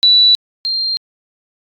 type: tone pair in turn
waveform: sine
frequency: 3951 / 4186 Hz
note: B7 / C8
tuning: 0 / 0 cents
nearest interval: minor second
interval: 100 cents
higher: second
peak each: -6 / -15 dBFS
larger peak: first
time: 0.03-0.35 / 0.65-0.97 s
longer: neither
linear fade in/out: 0 ms
effects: AAC 64 kbps